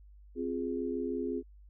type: chord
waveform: sine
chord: F minor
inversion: second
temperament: equal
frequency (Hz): 261.6 / 349.2 / 415.3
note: C4 / F4 / Ab4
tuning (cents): 0 / 0 / 0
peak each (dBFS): -35 / -37 / -36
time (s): 0.35-1.43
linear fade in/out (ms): 50
effects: added 50 Hz sine -52 dBFS peak until 1.69 s